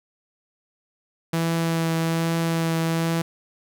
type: tone with vibrato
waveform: sawtooth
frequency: 164.81 Hz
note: E3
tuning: in tune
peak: -17 dBFS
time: 1.33-3.22 s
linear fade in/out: 5 ms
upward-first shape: triangle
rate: 1.2 Hz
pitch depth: 14 cents each way
effects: none